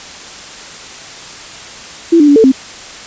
sine tone with pitch steps, 335.2 / 294.7 / 286.3 / 444.8 / 263.6 Hz, E4 / D4 / D4 / A4 / C4, +29 / +6 / -44 / +19 / +13 cents, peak -3 dBFS, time 2.12-2.52 s, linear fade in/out 10 ms, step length 80 ms, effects white hiss -30 dBFS RMS until 3.06 s + resampled to 16000 Hz

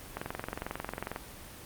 click train, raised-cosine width 0.5 ms, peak -19 dBFS, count 23, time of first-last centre 0.17-1.161 s, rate 22.2 Hz, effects pink hiss -47 dBFS RMS until 1.65 s + Opus 24 kbps

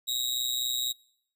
sawtooth tone with amplitude modulation, 3800 Hz, A#7, 33 cents sharp, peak -21 dBFS, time 0.07-0.93 s, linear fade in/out 20 ms, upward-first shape sine, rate 124 Hz, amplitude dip 85%, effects noise-tail reverb RT60 0.7 s tail -24 dB re dry

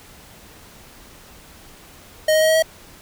square tone with pitch steps, 622.3 / 627.4 / 632.4 / 637.6 / 642.8 Hz, D#5 / D#5 / D#5 / D#5 / E5, 0 / +14 / +28 / +42 / -44 cents, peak -14 dBFS, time 2.28-2.625 s, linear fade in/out 5 ms, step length 69 ms, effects pink hiss -45 dBFS RMS until 3.01 s

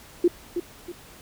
sine tone with echo, 349.2 Hz, F4, in tune, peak -14 dBFS, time 0.24-0.28 s, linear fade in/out 5 ms, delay 320 ms, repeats 2, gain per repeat -9 dB, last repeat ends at 0.92 s, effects pink hiss -48 dBFS RMS until 1.21 s

